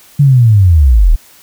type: linear sweep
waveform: sine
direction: down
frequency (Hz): 146.83 to 33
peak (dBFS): -3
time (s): 0.19-1.16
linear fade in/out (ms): 10
effects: white hiss -42 dBFS RMS until 1.42 s